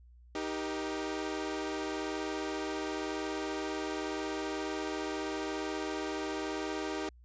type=chord; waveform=sawtooth; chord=Eb major; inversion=none; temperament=equal with one note detuned; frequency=311.1 / 392 / 474 Hz; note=Eb4 / G4 / Bb4; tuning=0 / 0 / +29 cents; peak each=-33 / -34 / -39 dBFS; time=0.35-7.09 s; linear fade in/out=2 ms; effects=added 60 Hz sine -54 dBFS peak until 7.24 s + resampled to 16000 Hz